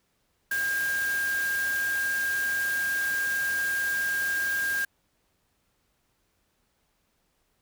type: tone in noise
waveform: sine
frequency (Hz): 1609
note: G6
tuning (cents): +45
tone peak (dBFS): -25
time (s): 0.51-4.85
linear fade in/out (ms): 5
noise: white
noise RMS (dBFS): -37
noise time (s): 0.51-4.85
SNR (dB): +9
effects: pink hiss -72 dBFS RMS until 7.61 s